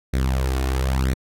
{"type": "tone with flanger", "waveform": "sawtooth", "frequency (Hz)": 65.4, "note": "C2", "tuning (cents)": 0, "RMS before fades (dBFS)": -21, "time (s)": [0.13, 1.14], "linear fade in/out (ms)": 10, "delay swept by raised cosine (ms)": [0.5, 2.8], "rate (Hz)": 1, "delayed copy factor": 0.65, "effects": ["AAC 48 kbps"]}